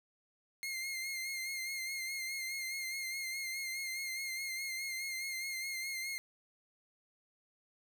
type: tone with vibrato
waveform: sawtooth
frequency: 2121 Hz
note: C7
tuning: 23 cents sharp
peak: -34 dBFS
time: 0.63-6.18 s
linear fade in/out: 0 ms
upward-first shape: sine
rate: 4.8 Hz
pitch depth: 38 cents each way
effects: none